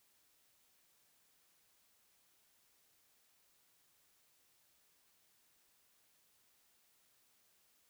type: silence
effects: white hiss -73 dBFS RMS until 7.89 s